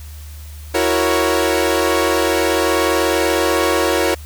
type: chord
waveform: sawtooth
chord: F# dominant seventh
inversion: third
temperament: equal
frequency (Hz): 329.6 / 370 / 466.2 / 554.4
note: E4 / F#4 / A#4 / C#5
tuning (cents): 0 / 0 / 0 / 0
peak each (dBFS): -16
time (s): 0.74-4.15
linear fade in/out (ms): 10
effects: added 75 Hz sine -31 dBFS peak until 4.25 s + white hiss -43 dBFS RMS until 4.25 s